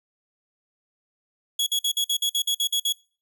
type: tone bursts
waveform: sawtooth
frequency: 3348 Hz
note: G#7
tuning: 13 cents sharp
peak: -18 dBFS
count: 11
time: 1.59-2.925 s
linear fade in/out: 5 ms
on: 75 ms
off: 51 ms
effects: noise-tail reverb RT60 0.4 s tail -25 dB re dry